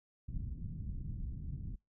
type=low-pass noise; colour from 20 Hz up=pink; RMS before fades=-41 dBFS; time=0.28-1.76 s; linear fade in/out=10 ms; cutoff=190 Hz; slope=24 dB/octave; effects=noise-tail reverb RT60 0.2 s tail -26 dB re dry